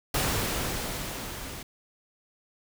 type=noise with level ramp; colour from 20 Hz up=pink; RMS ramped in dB=-26 to -40 dBFS; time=0.14-1.63 s; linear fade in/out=5 ms; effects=none